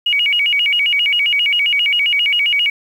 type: tone with vibrato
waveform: sine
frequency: 2552 Hz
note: D#7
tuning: 43 cents sharp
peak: -12 dBFS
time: 0.06-2.7 s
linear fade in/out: 5 ms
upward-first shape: square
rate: 7.5 Hz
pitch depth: 210 cents each way
effects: 7-bit